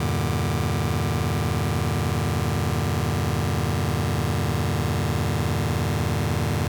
sawtooth chord, E half-diminished seventh, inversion none, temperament just, 82.41 / 98.89 / 118.67 / 148.33 Hz, E2 / G2 / Bb2 / D3, 0 / +16 / +31 / +18 cents, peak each -23 dBFS, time 0-6.68 s, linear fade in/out 5 ms, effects none

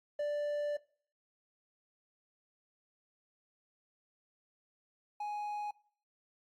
triangle tone pair in turn, 587.3 / 832.9 Hz, D5 / G#5, 0 / +5 cents, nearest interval tritone, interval 605 cents, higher second, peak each -30 / -34 dBFS, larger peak first, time 0.19-0.77 / 5.2-5.71 s, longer first, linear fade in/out 5 ms, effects noise-tail reverb RT60 0.5 s tail -22 dB re dry + AAC 48 kbps

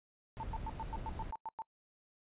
brown noise, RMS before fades -43 dBFS, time 0.37-1.31 s, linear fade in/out 0 ms
sine tone bursts, 892 Hz, A5, 23 cents sharp, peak -38 dBFS, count 10, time 0.4-1.62 s, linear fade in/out 0 ms, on 32 ms, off 100 ms
effects noise-tail reverb RT60 0.1 s tail -26 dB re dry + resampled to 8000 Hz

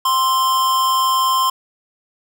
square tone with amplitude modulation, 1046.5 Hz, C6, in tune, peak -13 dBFS, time 0.05-1.5 s, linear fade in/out 5 ms, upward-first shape sine, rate 272 Hz, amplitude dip 35%, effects none

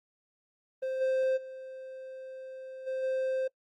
triangle tone with level steps, 523.3 Hz, C5, in tune, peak -28 / -23 / -39 / -29 / -26 dBFS, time 0.82-3.48 s, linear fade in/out 10 ms, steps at 1 / 1.36 / 2.86 / 3.02 s, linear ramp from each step 20 ms, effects noise-tail reverb RT60 0.1 s tail -25 dB re dry + Opus 24 kbps

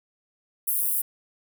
pink high-pass noise, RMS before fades -25 dBFS, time 0.67-1.02 s, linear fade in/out 10 ms, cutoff 9900 Hz, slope 48 dB/octave, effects none

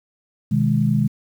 sine chord, G# minor, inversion first, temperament equal with one note detuned, 126.28 / 155.56 / 207.7 Hz, B2 / D#3 / G#3, +39 / 0 / 0 cents, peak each -20 / -20 / -19 dBFS, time 0.51-1.08 s, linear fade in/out 10 ms, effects 8-bit

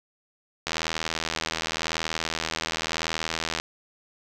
click train, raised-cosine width 0.2 ms, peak -9 dBFS, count 238, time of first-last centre 0.67-3.6 s, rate 80.9 Hz, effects none

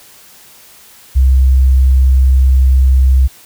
sine tone, 65.41 Hz, C2, in tune, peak -5 dBFS, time 1.15-3.28 s, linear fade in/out 20 ms, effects white hiss -41 dBFS RMS until 3.45 s

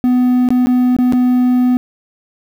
triangle tone with dropouts, 249.7 Hz, B3, 19 cents sharp, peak -7 dBFS, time 0.04-1.77 s, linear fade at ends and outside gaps 0 ms, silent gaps 0.488-0.505 / 0.66-0.67 / 0.965-0.987 / 1.124-1.133 s, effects 7-bit

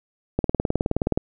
click train, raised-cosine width 2 ms, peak -7 dBFS, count 16, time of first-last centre 0.39-1.175 s, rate 19.1 Hz, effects none

